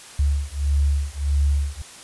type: beating tone pair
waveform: sine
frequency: 70.5 / 72.1 Hz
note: C#2 / D2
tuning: +30 / -31 cents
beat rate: 1.6 Hz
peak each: -21 dBFS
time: 0.19-1.82 s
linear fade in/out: 5 ms
effects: white hiss -42 dBFS RMS until 2.03 s + resampled to 24000 Hz